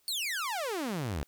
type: exponential sweep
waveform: sawtooth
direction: down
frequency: 4543 to 65 Hz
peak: -28 dBFS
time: 0.08-1.23 s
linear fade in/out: 0 ms
effects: white hiss -69 dBFS RMS until 1.27 s